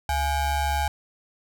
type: ring-modulated tone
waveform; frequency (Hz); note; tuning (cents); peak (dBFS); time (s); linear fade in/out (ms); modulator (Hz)
square; 380.9; G4; -50; -20; 0.09-0.88; 2; 452
effects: none